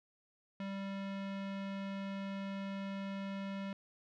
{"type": "tone with low-pass filter", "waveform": "square", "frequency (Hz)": 196, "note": "G3", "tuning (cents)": 0, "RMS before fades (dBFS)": -41, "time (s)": [0.6, 3.73], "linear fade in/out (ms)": 2, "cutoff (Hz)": 3000, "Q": 1.2, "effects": []}